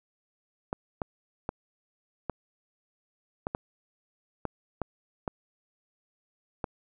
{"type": "clicks", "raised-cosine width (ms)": 1, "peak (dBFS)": -16, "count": 10, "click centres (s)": [0.729, 1.018, 1.491, 2.297, 3.469, 3.549, 4.453, 4.817, 5.278, 6.642], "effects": []}